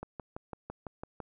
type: click train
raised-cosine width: 1 ms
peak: -25 dBFS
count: 8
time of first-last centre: 0.03-1.203 s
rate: 5.97 Hz
effects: none